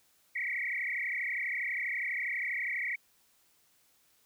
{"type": "tone with frequency modulation", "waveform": "sine", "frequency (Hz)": 2093, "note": "C7", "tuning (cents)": 0, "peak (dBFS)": -31, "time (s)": [0.35, 2.96], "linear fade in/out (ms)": 10, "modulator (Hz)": 32.3, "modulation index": 6.3, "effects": ["white hiss -68 dBFS RMS until 4.25 s"]}